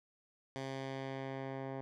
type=tone with low-pass filter sweep; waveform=10% pulse; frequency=134.3 Hz; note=C3; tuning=46 cents sharp; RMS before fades=-42 dBFS; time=0.56-1.81 s; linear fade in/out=0 ms; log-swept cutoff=6100 to 1300 Hz; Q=0.79; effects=none